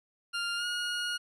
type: tone with pitch glide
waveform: 20% pulse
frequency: 1400 to 1438.5 Hz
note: F6 to F#6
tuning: +4 to -49 cents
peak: -26 dBFS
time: 0.33-1.18 s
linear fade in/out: 20 ms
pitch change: +47 cents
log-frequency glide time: 0.56-0.65 s
effects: resampled to 22050 Hz